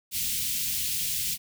white band-stop noise, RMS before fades -29 dBFS, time 0.11-1.38 s, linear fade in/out 50 ms, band 210 to 2500 Hz, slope 24 dB/octave, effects none

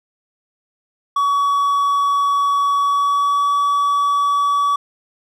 triangle tone with pitch glide, 1131 to 1141.5 Hz, C#6 to D6, +34 to -50 cents, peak -12 dBFS, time 1.16-4.76 s, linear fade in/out 5 ms, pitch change +16 cents, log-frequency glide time 2.78-3.53 s, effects none

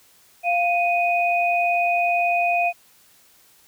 sine tone pair together, 698 / 2489 Hz, F5 / D#7, -1 / 0 cents, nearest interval octave + minor seventh, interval 2201 cents, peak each -19 / -22 dBFS, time 0.43-2.73 s, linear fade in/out 50 ms, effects white hiss -55 dBFS RMS until 3.67 s

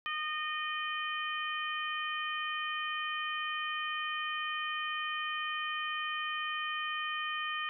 harmonic tone, 614 Hz, D#5, 23 cents flat, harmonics 2 / 3 / 4 / 5, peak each -37 / -38 / -41 / -40 dBFS, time 0.06-7.69 s, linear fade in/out 0 ms, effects none

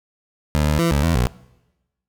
20% pulse tone with pitch steps, 74.8 / 75.4 / 167.9 / 71.2 / 83.2 / 61.1 Hz, D2 / D2 / E3 / C#2 / E2 / B1, +32 / +46 / +32 / +47 / +17 / -18 cents, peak -11 dBFS, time 0.55-1.27 s, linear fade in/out 0 ms, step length 120 ms, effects noise-tail reverb RT60 1.0 s tail -22 dB re dry

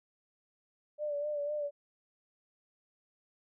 sine tone with vibrato, 588 Hz, D5, 2 cents sharp, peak -32 dBFS, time 0.98-1.71 s, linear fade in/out 50 ms, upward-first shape sine, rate 4 Hz, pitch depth 40 cents each way, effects none

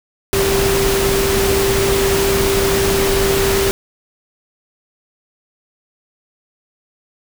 sine tone in noise, 392 Hz, G4, in tune, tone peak -15 dBFS, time 0.33-3.71 s, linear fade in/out 0 ms, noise pink, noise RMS -18 dBFS, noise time 0.33-3.71 s, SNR 0 dB, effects none

